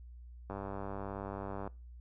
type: click train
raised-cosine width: 1 ms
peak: -27 dBFS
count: 117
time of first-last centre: 0.5-1.675 s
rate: 98.7 Hz
effects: noise-tail reverb RT60 0.3 s tail -22 dB re dry + added 60 Hz sine -48 dBFS peak until 2 s